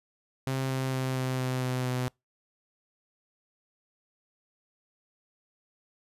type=tone with pitch steps; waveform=sawtooth; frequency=132.7 / 131.63 / 130.57 / 129.52 / 128.48 / 127.44 / 126.42 Hz; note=C3 / C3 / C3 / C3 / C3 / C3 / B2; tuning=+25 / +11 / -3 / -17 / -31 / -45 / +41 cents; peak=-24 dBFS; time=0.47-2.08 s; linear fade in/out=0 ms; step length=230 ms; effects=noise-tail reverb RT60 0.2 s tail -26 dB re dry + resampled to 32000 Hz